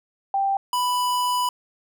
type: tone pair in turn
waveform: sine / square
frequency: 786 / 990.3 Hz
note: G5 / B5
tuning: +4 / +4 cents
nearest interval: major third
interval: 400 cents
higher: second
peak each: -19 / -21 dBFS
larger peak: first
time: 0.34-0.57 / 0.73-1.49 s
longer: second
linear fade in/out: 2 ms
effects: none